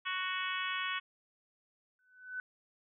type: harmonic tone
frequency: 370.8 Hz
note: F#4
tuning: 4 cents sharp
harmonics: 3 / 4 / 5 / 6 / 7 / 8 / 9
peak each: -39 / -40 / -41 / -42 / -42 / -43 / -44 dBFS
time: 0.05-1 s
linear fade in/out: 20 ms
type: tone with exponential growth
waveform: sine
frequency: 1503 Hz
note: F#6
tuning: 27 cents sharp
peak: -34 dBFS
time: 1.99-2.4 s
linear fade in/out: 1 ms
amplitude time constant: 87 ms
effects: none